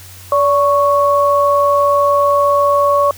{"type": "tone pair together", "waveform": "sine", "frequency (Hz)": [574.6, 1108.7], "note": ["D5", "C#6"], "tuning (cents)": [-38, 0], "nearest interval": "major seventh", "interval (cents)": 1138, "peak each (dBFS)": -12, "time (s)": [0.32, 3.11], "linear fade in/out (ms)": 2, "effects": ["added 92 Hz sine -37 dBFS peak until 3.17 s", "white hiss -38 dBFS RMS until 3.17 s"]}